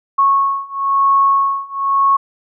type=beating tone pair; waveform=sine; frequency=1100 / 1101 Hz; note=C#6 / C#6; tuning=-14 / -12 cents; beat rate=1 Hz; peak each=-15 / -14 dBFS; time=0.18-2.17 s; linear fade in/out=10 ms; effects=none